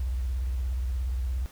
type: tone with vibrato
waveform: sine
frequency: 62.9 Hz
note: B1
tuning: 32 cents sharp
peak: -26 dBFS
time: 0-1.46 s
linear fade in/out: 0 ms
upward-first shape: sine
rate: 17 Hz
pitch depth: 170 cents each way
effects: pink hiss -53 dBFS RMS until 1.51 s